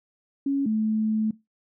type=tone pair in turn; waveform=sine; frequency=277.2 / 217.4 Hz; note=C#4 / A3; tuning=0 / -21 cents; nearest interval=major third; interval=421 cents; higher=first; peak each=-21 dBFS; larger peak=neither; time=0.46-0.66 / 0.66-1.31 s; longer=second; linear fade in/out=5 ms; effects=noise-tail reverb RT60 0.2 s tail -19 dB re dry